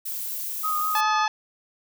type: noise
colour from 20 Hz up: violet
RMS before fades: -31 dBFS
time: 0.05-1.01 s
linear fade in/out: 10 ms
type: tone with vibrato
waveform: sine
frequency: 1244.5 Hz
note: D#6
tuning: in tune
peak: -23 dBFS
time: 0.63-1.27 s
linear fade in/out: 20 ms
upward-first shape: sine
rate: 5 Hz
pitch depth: 20 cents each way
type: harmonic tone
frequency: 862 Hz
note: A5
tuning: 36 cents flat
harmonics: 1 / 2 / 3 / 4 / 5 / 6 / 7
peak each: -23 / -29 / -33 / -35 / -37 / -39 / -40 dBFS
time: 0.95-1.28 s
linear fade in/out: 2 ms
effects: none